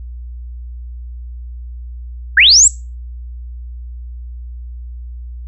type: linear sweep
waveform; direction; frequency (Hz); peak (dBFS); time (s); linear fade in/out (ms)
sine; up; 1457 to 7902; -4; 2.37-2.68; 5
effects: noise-tail reverb RT60 0.3 s tail -21 dB re dry + added 60 Hz sine -26 dBFS peak until 5.47 s